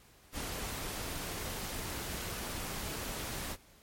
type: noise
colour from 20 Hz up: pink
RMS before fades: -39 dBFS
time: 0.32-3.57 s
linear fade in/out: 50 ms
effects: pink hiss -61 dBFS RMS until 3.82 s + MP3 64 kbps